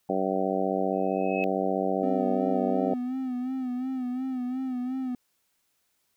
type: harmonic tone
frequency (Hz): 95.3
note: G2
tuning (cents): -48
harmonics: 2 / 3 / 4 / 5 / 6 / 7 / 8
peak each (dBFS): -32 / -32 / -32 / -32 / -32 / -32 / -32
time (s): 0.09-2.94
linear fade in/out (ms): 5
type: tone with exponential growth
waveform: sine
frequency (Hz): 2573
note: E7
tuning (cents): -43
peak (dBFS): -28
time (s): 0.93-1.44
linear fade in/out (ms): 0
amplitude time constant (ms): 110
type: tone with vibrato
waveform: triangle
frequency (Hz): 255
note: C4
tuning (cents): -44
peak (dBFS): -26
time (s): 2.03-5.15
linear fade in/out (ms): 2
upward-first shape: sine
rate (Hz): 2.8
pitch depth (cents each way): 59
effects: white hiss -73 dBFS RMS until 6.16 s